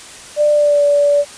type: tone with pitch glide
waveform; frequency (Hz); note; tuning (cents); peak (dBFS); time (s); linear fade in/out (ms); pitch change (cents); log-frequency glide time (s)
sine; 594 to 577.4; D5 to D5; +20 to -30; -9; 0.36-1.25; 50; -50; 0.51-0.83
effects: white hiss -35 dBFS RMS until 1.37 s + resampled to 22050 Hz